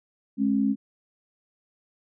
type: tone pair together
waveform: sine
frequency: 210.6 / 271.6 Hz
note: G#3 / C#4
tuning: +24 / -35 cents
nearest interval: major third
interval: 441 cents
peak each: -23 / -23 dBFS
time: 0.37-0.76 s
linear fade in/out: 50 ms
effects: none